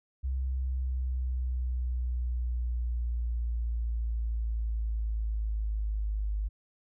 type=linear sweep; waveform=sine; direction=down; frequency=65.41 to 51.3 Hz; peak=-28 dBFS; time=0.23-6.49 s; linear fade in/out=20 ms; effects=none